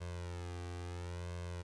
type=tone with flanger; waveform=sawtooth; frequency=87.6 Hz; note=F2; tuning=6 cents sharp; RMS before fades=-43 dBFS; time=0-1.63 s; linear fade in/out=20 ms; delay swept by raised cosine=1.9 to 2.57 ms; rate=0.73 Hz; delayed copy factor=+0.95; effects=resampled to 22050 Hz + 12-bit